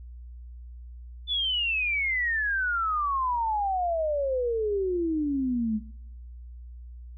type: exponential sweep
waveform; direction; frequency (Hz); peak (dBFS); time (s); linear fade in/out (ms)
sine; down; 3518 to 207.7; -24; 1.27-5.81; 50
effects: noise-tail reverb RT60 0.9 s tail -23 dB re dry + added 60 Hz sine -40 dBFS peak until 7.17 s